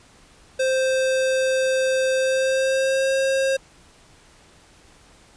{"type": "tone with pitch glide", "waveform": "square", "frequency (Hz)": [523.3, 536.2], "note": ["C5", "C5"], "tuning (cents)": [0, 42], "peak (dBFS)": -19, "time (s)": [0.59, 3.57], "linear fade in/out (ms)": 10, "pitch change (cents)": 42, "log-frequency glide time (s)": [2.17, 3.13], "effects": ["pink hiss -52 dBFS RMS until 5.36 s", "resampled to 22050 Hz"]}